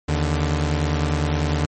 sawtooth tone pair together, 78.1 / 146.25 Hz, D#2 / D3, +7 / -7 cents, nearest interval major seventh, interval 1086 cents, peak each -17 / -19 dBFS, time 0.08-1.66 s, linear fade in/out 10 ms, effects MP3 32 kbps

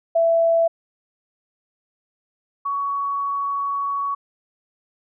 sine tone pair in turn, 665 / 1121.8 Hz, E5 / C#6, +15 / +20 cents, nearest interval major sixth, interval 905 cents, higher second, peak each -14 / -21 dBFS, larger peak first, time 0.15-0.68 / 2.65-4.15 s, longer second, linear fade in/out 10 ms, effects none

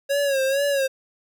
square tone with vibrato, 550 Hz, C#5, 14 cents flat, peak -20 dBFS, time 0.09-0.88 s, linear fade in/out 20 ms, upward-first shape sine, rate 2.2 Hz, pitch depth 69 cents each way, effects none

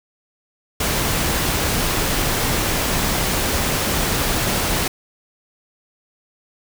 pink noise, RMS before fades -20 dBFS, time 0.8-4.88 s, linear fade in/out 5 ms, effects none

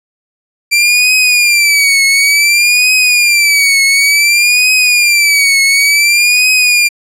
sawtooth tone with vibrato, 2349 Hz, D7, in tune, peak -3 dBFS, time 0.71-6.89 s, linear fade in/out 20 ms, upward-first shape triangle, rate 0.56 Hz, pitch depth 130 cents each way, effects low-pass 12000 Hz 12 dB/octave

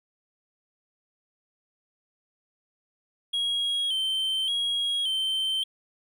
triangle tone with vibrato, 3202 Hz, G7, 36 cents sharp, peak -23 dBFS, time 3.33-5.64 s, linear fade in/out 10 ms, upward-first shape square, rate 0.87 Hz, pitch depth 52 cents each way, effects none

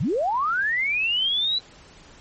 sine linear sweep, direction up, 95 to 3988 Hz, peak -20 dBFS, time 0-1.59 s, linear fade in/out 10 ms, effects pink hiss -49 dBFS RMS until 2.2 s + MP3 32 kbps

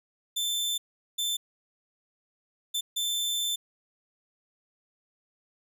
sawtooth tone bursts at uneven times, 3543 Hz, A7, 11 cents sharp, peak -24 dBFS, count 4, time 0.36-0.78 / 1.18-1.37 / 2.74-2.81 / 2.96-3.56 s, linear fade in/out 10 ms, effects none

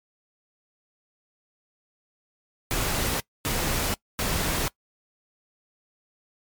pink noise bursts, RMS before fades -26 dBFS, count 3, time 2.71-4.68 s, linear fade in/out 0 ms, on 490 ms, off 250 ms, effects noise-tail reverb RT60 0.1 s tail -22 dB re dry + MP3 96 kbps

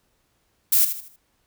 violet noise with echo, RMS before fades -17 dBFS, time 0.72-0.85 s, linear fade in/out 5 ms, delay 78 ms, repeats 4, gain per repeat -9 dB, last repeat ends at 1.162 s, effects pink hiss -68 dBFS RMS until 1.46 s

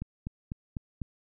click train, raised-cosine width 5 ms, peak -22 dBFS, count 5, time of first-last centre 0.02-1.018 s, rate 4.01 Hz, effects none

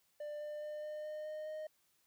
triangle tone with pitch steps, 594 / 598.1 / 602.3 / 606.5 / 610.7 / 614.9 / 619.2 Hz, D5 / D5 / D5 / D#5 / D#5 / D#5 / D#5, +20 / +31 / +44 / -44 / -32 / -21 / -9 cents, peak -39 dBFS, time 0.2-1.67 s, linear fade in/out 5 ms, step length 210 ms, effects white hiss -75 dBFS RMS until 2.06 s

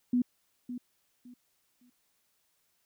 sine tone with echo, 246.1 Hz, B3, 6 cents flat, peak -23 dBFS, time 0.13-0.22 s, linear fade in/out 5 ms, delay 560 ms, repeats 3, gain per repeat -12 dB, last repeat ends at 1.9 s, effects white hiss -74 dBFS RMS until 2.85 s

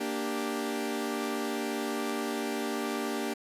sawtooth chord, G minor, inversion first, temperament equal, 233.1 / 293.7 / 392 Hz, Bb3 / D4 / G4, 0 / 0 / 0 cents, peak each -31 dBFS, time 0-3.34 s, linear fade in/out 10 ms, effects resampled to 32000 Hz + 9-bit

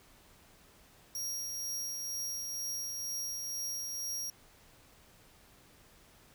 sawtooth tone with tremolo, 5640 Hz, F8, 16 cents sharp, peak -32 dBFS, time 1.15-4.3 s, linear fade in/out 2 ms, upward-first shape triangle, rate 2.1 Hz, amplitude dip 30%, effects pink hiss -61 dBFS RMS until 6.34 s

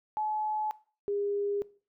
sine tone pair in turn, 856 / 405.7 Hz, A5 / G#4, -48 / -41 cents, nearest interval octave + minor second, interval 1293 cents, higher first, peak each -28 dBFS, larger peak neither, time 0.17-0.71 / 1.08-1.62 s, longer neither, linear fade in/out 0 ms, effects noise-tail reverb RT60 0.4 s tail -20 dB re dry

